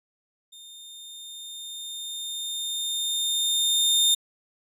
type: tone with level ramp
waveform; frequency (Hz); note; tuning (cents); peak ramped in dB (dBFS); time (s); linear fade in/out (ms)
sawtooth; 3637; A#7; -43; -41 to -14; 0.52-4.15; 10
effects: resampled to 32000 Hz